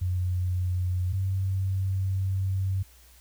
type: tone pair in turn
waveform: sine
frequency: 90.6 / 95.51 Hz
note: F#2 / G2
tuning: -36 / -45 cents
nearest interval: minor second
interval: 91 cents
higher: second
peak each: -24 dBFS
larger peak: neither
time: 0.01-1.13 / 1.13-2.83 s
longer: second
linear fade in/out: 10 ms
effects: added 60 Hz sine -54 dBFS peak until 3.2 s + white hiss -57 dBFS RMS until 3.2 s